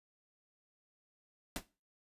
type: noise with exponential decay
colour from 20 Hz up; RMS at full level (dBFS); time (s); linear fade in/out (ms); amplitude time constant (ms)
pink; -34; 1.56-1.65; 0; 18
effects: noise-tail reverb RT60 0.3 s tail -18 dB re dry + resampled to 32000 Hz